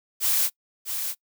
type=noise with echo; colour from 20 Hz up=blue; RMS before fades=-22 dBFS; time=0.2-0.5 s; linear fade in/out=50 ms; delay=650 ms; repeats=1; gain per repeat=-7 dB; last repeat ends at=1.15 s; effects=noise-tail reverb RT60 0.1 s tail -24 dB re dry